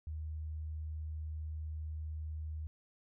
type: tone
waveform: sine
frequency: 77.7 Hz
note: D#2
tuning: 2 cents flat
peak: -38 dBFS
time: 0.07-2.67 s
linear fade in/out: 0 ms
effects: none